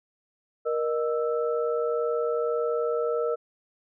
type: tone cluster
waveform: sine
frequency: 471.3 / 613 / 1320 Hz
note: A#4 / D#5 / E6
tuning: +19 / -26 / +2 cents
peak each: -25 / -30 / -34 dBFS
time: 0.65-3.36 s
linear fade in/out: 20 ms
effects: none